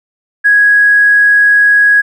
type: tone with tanh clipping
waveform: triangle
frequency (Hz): 1661.2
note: G#6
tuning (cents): 0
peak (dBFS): -4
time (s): 0.44-2.02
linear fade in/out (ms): 20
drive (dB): 3
effects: none